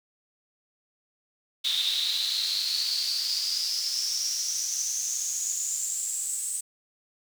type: noise with high-pass filter sweep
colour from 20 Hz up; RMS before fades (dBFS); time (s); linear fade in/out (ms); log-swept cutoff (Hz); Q
brown; -29; 1.64-6.61; 10; 3600 to 8200; 9.9
effects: none